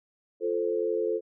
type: chord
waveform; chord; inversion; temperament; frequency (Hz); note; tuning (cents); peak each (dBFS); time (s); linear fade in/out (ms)
sine; F major; none; equal; 349.2 / 440 / 523.3; F4 / A4 / C5; 0 / 0 / 0; -31 / -27 / -32; 0.4-1.21; 50
effects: none